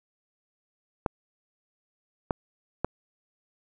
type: clicks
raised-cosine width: 1 ms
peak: -11 dBFS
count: 3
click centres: 1.062 / 2.308 / 2.846 s
effects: none